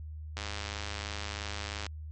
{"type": "click train", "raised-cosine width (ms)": 0.2, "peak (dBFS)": -19, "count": 155, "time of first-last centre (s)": [0.37, 1.865], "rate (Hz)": 103, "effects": ["added 77 Hz sine -39 dBFS peak until 2.11 s", "MP3 48 kbps"]}